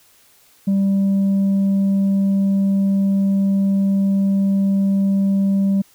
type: tone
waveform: sine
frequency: 196 Hz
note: G3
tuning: in tune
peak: -11 dBFS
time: 0.67-5.82 s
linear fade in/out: 10 ms
effects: tanh soft clip ceiling -13 dBFS + white hiss -53 dBFS RMS until 5.94 s